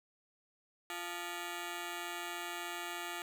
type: ring-modulated tone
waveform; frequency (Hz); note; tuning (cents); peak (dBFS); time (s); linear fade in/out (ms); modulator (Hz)
10% pulse; 523.3; C5; 0; -28; 0.9-3.22; 0; 175
effects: none